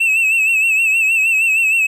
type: tone with vibrato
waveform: triangle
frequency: 2637 Hz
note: E7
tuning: in tune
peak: -10 dBFS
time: 0-1.87 s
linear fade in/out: 10 ms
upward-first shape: sine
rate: 6.4 Hz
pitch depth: 63 cents each way
effects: none